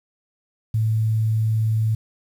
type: tone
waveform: sine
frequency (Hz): 110.3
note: A2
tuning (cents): +5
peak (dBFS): -17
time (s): 0.74-1.95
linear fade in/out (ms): 5
effects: 8-bit